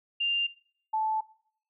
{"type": "tone pair in turn", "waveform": "sine", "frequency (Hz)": [2794, 872.7], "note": ["F7", "A5"], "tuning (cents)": [0, -14], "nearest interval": "octave + minor sixth", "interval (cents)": 2014, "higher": "first", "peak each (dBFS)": -25, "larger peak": "neither", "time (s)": [[0.2, 0.47], [0.93, 1.21]], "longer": "second", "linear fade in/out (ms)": 10, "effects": ["noise-tail reverb RT60 0.6 s tail -20 dB re dry"]}